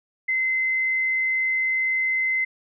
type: tone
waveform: sine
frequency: 2059 Hz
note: C7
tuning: 28 cents flat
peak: -20 dBFS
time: 0.28-2.45 s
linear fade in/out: 10 ms
effects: none